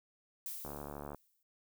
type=noise with exponential decay; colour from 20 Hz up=violet; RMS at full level=-40 dBFS; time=0.46-1.43 s; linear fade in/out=1 ms; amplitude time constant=210 ms
type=click train; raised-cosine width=1 ms; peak=-30 dBFS; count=37; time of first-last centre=0.65-1.147 s; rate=72.5 Hz
effects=none